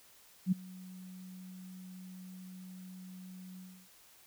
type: tone with ADSR envelope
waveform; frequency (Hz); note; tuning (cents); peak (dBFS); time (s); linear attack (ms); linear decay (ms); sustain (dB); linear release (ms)
sine; 185; F#3; 0; -23; 0.46-3.89; 59; 14; -23; 300
effects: white hiss -61 dBFS RMS until 4.26 s